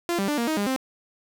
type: tone with pitch steps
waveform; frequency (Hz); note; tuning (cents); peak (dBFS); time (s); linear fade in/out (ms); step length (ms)
sawtooth; 344.5 / 196.9 / 295.1 / 234.9 / 313.9 / 203.1 / 262.4; F4 / G3 / D4 / A#3 / D#4 / G#3 / C4; -24 / +8 / +8 / +13 / +15 / -38 / +5; -19; 0.09-0.762; 0; 96
effects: 8-bit